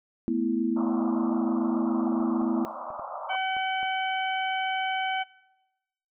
sine chord, A suspended second, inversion none, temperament equal, 220 / 246.9 / 329.6 Hz, A3 / B3 / E4, 0 / 0 / 0 cents, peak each -30 / -27 / -28 dBFS, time 0.28-2.65 s, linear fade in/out 0 ms
pink band-pass noise, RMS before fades -37 dBFS, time 0.76-3.36 s, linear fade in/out 10 ms, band 560 to 1300 Hz, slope 96 dB/octave
clicks, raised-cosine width 1 ms, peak -30 dBFS, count 6, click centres 2.202 / 2.417 / 2.904 / 2.995 / 3.567 / 3.83 s
harmonic tone, 759 Hz, F#5, 44 cents sharp, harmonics 1 / 2 / 3 / 4, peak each -28 / -33 / -34 / -36 dBFS, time 3.29-5.24 s, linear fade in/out 20 ms
effects noise-tail reverb RT60 1.0 s tail -22 dB re dry

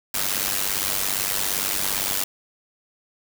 white noise with amplitude modulation, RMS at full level -21 dBFS, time 0.14-2.24 s, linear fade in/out 5 ms, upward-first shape sine, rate 97.5 Hz, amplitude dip 80%, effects none

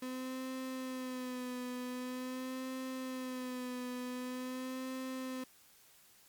35% pulse tone with vibrato, 254.6 Hz, C4, 47 cents flat, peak -37 dBFS, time 0.02-5.44 s, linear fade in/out 5 ms, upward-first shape sine, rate 0.45 Hz, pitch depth 38 cents each way, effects white hiss -63 dBFS RMS until 6.28 s + MP3 96 kbps

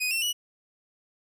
sawtooth tone with pitch steps, 2495 / 2705 / 2933 Hz, D#7 / E7 / F#7, +4 / +44 / -16 cents, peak -22 dBFS, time 0-0.33 s, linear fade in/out 20 ms, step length 110 ms, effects none

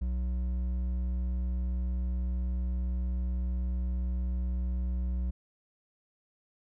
triangle tone with hard clipping, 61.74 Hz, B1, in tune, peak -30 dBFS, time 0.01-5.31 s, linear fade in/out 10 ms, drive 10 dB, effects none

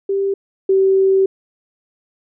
sine tone pair in turn, 393.3 / 384.8 Hz, G4 / G4, +6 / -32 cents, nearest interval unison, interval 38 cents, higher first, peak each -15 / -10 dBFS, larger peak second, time 0.09-0.34 / 0.69-1.26 s, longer second, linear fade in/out 5 ms, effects none

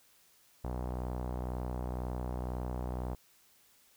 sawtooth tone with low-pass filter, 62 Hz, B1, 7 cents sharp, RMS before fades -37 dBFS, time 0.64-3.15 s, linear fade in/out 5 ms, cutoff 850 Hz, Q 1.8, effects white hiss -65 dBFS RMS until 3.96 s

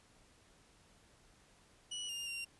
sawtooth tone with pitch steps, 2937 / 2814 / 2768 Hz, F#7 / F7 / F7, -13 / +12 / -16 cents, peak -37 dBFS, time 1.91-2.45 s, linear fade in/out 10 ms, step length 180 ms, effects pink hiss -66 dBFS RMS until 2.59 s + resampled to 24000 Hz

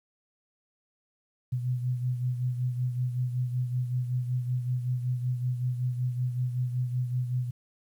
sine beating tone pair, 124.3 / 129.6 Hz, B2 / C3, +12 / -16 cents, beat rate 5.3 Hz, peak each -27 / -35 dBFS, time 1.52-7.51 s, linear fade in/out 10 ms, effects 10-bit

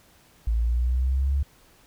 sine linear sweep, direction up, 55 to 70.7 Hz, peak -20 dBFS, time 0.47-1.43 s, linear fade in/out 5 ms, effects pink hiss -57 dBFS RMS until 1.86 s

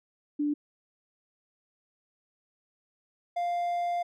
sine / triangle tone pair in turn, 293.7 / 698.5 Hz, D4 / F5, 0 / 0 cents, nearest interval octave + minor third, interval 1500 cents, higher second, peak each -25 dBFS, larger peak neither, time 0.39-0.54 / 3.36-4.03 s, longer second, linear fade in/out 10 ms, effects none

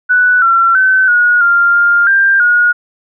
sine tone with pitch steps, 1484 / 1359 / 1527 / 1448 / 1395 / 1403 / 1587 / 1443 Hz, F#6 / F6 / G6 / F#6 / F6 / F6 / G6 / F#6, +5 / -48 / -46 / -38 / -2 / +8 / +21 / -44 cents, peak -6 dBFS, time 0.09-2.73 s, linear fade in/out 20 ms, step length 330 ms, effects none

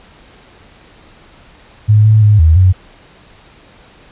sine tone with pitch steps, 106.4 / 108.5 / 105 / 79.7 / 92.6 Hz, G#2 / A2 / G#2 / D#2 / F#2, +42 / -24 / +19 / +42 / +2 cents, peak -4 dBFS, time 1.88-2.73 s, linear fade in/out 20 ms, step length 170 ms, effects pink hiss -43 dBFS RMS until 4.11 s + resampled to 8000 Hz

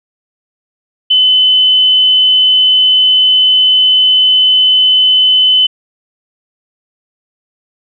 sine tone, 3028 Hz, F#7, 39 cents sharp, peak -5 dBFS, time 1.1-5.67 s, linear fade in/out 10 ms, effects none

